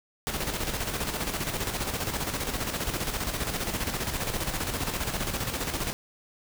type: noise with tremolo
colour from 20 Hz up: pink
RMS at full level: -29 dBFS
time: 0.27-5.93 s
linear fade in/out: 0 ms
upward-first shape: square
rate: 15 Hz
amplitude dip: 50%
effects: none